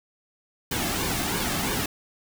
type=noise with flanger; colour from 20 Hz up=pink; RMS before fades=-27 dBFS; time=0.71-1.86 s; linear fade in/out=5 ms; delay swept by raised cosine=1.5 to 2.12 ms; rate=3 Hz; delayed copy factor=-0.6; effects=none